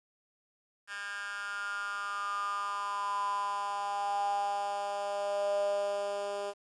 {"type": "tone with high-pass filter sweep", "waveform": "10% pulse", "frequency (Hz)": 202, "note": "G#3", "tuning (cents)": -48, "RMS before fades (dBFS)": -34, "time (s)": [0.87, 6.54], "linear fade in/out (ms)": 50, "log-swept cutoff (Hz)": [1700, 490], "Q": 8.2, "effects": ["resampled to 22050 Hz", "10-bit"]}